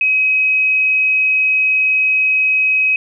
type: tone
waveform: sine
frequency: 2539 Hz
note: D#7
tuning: 34 cents sharp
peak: -11 dBFS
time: 0.01-2.96 s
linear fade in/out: 2 ms
effects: none